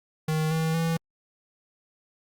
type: tone with pitch steps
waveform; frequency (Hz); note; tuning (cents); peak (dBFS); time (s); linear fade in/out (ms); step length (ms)
square; 156.6 / 160.54 / 164.58; D#3 / E3 / E3; +11 / -45 / -2; -24; 0.28-0.97; 5; 230
effects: Opus 48 kbps